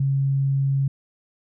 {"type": "tone", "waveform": "sine", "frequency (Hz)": 137, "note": "C#3", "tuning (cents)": -20, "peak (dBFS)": -18, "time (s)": [0, 0.88], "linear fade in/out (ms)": 5, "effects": []}